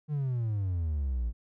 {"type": "exponential sweep", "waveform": "triangle", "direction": "down", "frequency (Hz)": [153.7, 54.6], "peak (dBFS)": -25, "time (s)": [0.08, 1.33], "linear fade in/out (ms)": 50, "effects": ["tanh soft clip ceiling -21 dBFS"]}